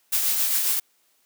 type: noise with tremolo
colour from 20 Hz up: blue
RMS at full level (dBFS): -21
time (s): 0.12-0.8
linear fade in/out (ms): 10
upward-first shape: triangle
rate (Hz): 7.4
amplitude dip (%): 40
effects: white hiss -65 dBFS RMS until 1.25 s + high-pass 200 Hz 12 dB/octave